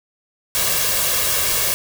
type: noise with comb filter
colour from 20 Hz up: white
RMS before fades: -19 dBFS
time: 0.55-1.74 s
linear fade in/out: 0 ms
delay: 1.8 ms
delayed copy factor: +0.6
effects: none